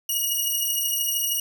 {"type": "beating tone pair", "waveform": "5% pulse", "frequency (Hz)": [2886, 2899], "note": ["F#7", "F#7"], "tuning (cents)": [-44, -36], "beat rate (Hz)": 13, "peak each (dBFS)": -17, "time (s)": [0.09, 1.4], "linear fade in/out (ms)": 5, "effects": []}